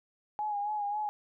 sine tone with vibrato, 830.6 Hz, G#5, in tune, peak -30 dBFS, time 0.39-1.09 s, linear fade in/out 0 ms, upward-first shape sine, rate 3.7 Hz, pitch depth 44 cents each way, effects none

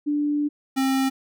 sine / square tone pair in turn, 293.7 / 266.7 Hz, D4 / C4, 0 / +33 cents, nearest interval major second, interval 167 cents, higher first, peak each -20 dBFS, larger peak neither, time 0.06-0.49 / 0.76-1.1 s, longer first, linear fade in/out 20 ms, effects none

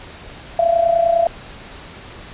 sine tone with amplitude modulation, 675 Hz, E5, 41 cents sharp, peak -9 dBFS, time 0.59-1.27 s, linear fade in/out 2 ms, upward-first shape sine, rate 29.9 Hz, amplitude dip 70%, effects pink hiss -37 dBFS RMS until 2.33 s + resampled to 8000 Hz

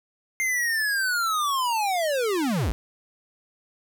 square linear sweep, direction down, 2109 to 37.74 Hz, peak -23 dBFS, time 0.4-2.72 s, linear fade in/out 0 ms, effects none

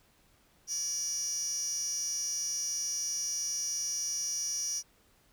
15% pulse tone with high-pass filter, 577 Hz, D5, 31 cents flat, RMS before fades -34 dBFS, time 0.67-4.83 s, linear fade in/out 50 ms, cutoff 5700 Hz, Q 9.5, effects pink hiss -66 dBFS RMS until 5.32 s

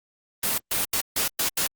white noise bursts at uneven times, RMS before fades -24 dBFS, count 6, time 0.43-0.58 / 0.71-0.85 / 0.93-1.01 / 1.16-1.28 / 1.39-1.49 / 1.57-1.67 s, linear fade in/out 5 ms, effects Opus 24 kbps

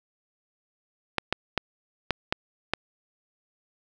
clicks, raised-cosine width 0.3 ms, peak -7 dBFS, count 6, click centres 1.183 / 1.326 / 1.577 / 2.107 / 2.325 / 2.736 s, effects none

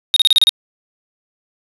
triangle tone bursts, 3729 Hz, A#7, in tune, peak -6 dBFS, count 7, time 0.14-0.493 s, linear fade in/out 0 ms, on 23 ms, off 32 ms, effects resampled to 32000 Hz + 7-bit

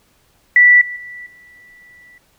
sine tone with level steps, 1963 Hz, B6, 11 cents flat, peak -5 / -24 / -30 / -42 dBFS, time 0.56-2.18 s, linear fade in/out 2 ms, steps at 0.81 / 0.96 / 1.26 s, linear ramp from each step 5 ms, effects pink hiss -57 dBFS RMS until 2.38 s

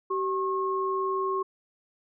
sine tone pair together, 383.1 / 1082.6 Hz, G4 / C#6, -40 / -41 cents, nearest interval octave + tritone, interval 1799 cents, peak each -28 dBFS, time 0.1-1.43 s, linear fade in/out 10 ms, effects none

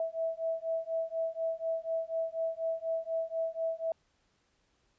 sine beating tone pair, 652 / 656.1 Hz, E5 / E5, -19 / -8 cents, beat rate 4.1 Hz, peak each -34 / -34 dBFS, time 0-3.92 s, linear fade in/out 2 ms, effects pink hiss -73 dBFS RMS until 4.98 s + resampled to 16000 Hz

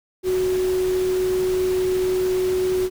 sine tone in noise, 370 Hz, F#4, in tune, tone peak -18 dBFS, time 0.23-2.9 s, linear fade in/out 50 ms, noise pink, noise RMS -34 dBFS, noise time 0.23-2.9 s, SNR +13 dB, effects none

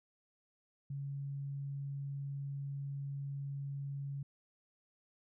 sine tone, 139.7 Hz, C#3, 14 cents sharp, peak -38 dBFS, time 0.9-4.23 s, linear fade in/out 5 ms, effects none

